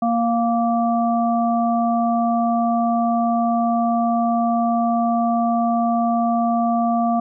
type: harmonic tone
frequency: 233.1 Hz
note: A#3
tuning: in tune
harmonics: 1 / 3 / 5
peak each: -19 / -19 / -27 dBFS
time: 0.02-7.2 s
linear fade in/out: 5 ms
effects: none